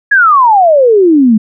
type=exponential sweep; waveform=sine; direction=down; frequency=1706 to 207.7 Hz; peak=-3 dBFS; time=0.11-1.38 s; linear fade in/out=10 ms; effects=none